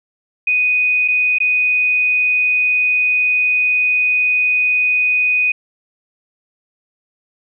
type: tone with dropouts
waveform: sine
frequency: 2489 Hz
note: D#7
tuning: in tune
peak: -12 dBFS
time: 0.47-5.52 s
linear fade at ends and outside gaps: 5 ms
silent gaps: 1.079-1.083 / 1.385-1.402 s
effects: none